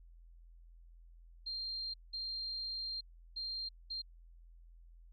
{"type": "tone bursts at uneven times", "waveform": "sine", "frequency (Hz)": 4186, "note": "C8", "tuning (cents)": 0, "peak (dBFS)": -38, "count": 4, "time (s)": [[1.46, 1.94], [2.13, 3.01], [3.36, 3.69], [3.9, 4.02]], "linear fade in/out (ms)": 10, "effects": ["added 42 Hz sine -55 dBFS peak until 5.12 s"]}